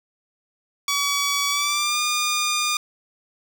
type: tone with pitch glide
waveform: 10% pulse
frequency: 1137 to 1211.6 Hz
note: C#6 to D#6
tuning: +44 to -46 cents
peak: -12 dBFS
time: 0.88-2.77 s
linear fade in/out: 2 ms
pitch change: +110 cents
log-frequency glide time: 1.49-2 s
effects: none